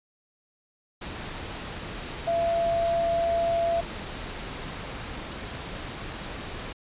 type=tone in noise; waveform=sine; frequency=676 Hz; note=E5; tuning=43 cents sharp; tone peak=-22 dBFS; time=2.27-3.81 s; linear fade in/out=10 ms; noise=pink; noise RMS=-36 dBFS; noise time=1.01-6.73 s; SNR=+11 dB; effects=resampled to 8000 Hz